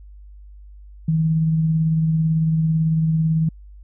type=tone with tremolo; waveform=sine; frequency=160 Hz; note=D#3; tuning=49 cents sharp; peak=-14 dBFS; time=1.08-3.49 s; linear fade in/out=5 ms; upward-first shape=triangle; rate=18 Hz; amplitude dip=30%; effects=added 50 Hz sine -39 dBFS peak until 3.83 s